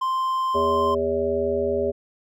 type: tone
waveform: triangle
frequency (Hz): 1045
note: C6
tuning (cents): -2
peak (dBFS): -19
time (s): 0.01-0.95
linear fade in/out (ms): 10
type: harmonic tone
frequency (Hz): 81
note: E2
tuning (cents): -30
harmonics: 1 / 3 / 5 / 7 / 8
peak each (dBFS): -34 / -31 / -23 / -25 / -32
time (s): 0.54-1.92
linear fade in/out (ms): 20
effects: none